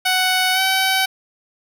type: tone with pitch glide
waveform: 10% pulse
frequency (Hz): 743 to 763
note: F#5 to G5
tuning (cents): +7 to -47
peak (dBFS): -7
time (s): 0.05-1.06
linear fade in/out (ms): 10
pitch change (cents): +46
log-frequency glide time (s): 0.53-0.6
effects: none